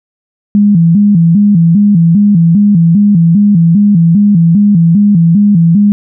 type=tone with vibrato; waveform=sine; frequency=185 Hz; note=F#3; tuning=in tune; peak=-3 dBFS; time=0.55-5.92 s; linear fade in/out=0 ms; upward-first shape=square; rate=2.5 Hz; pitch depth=180 cents each way; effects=none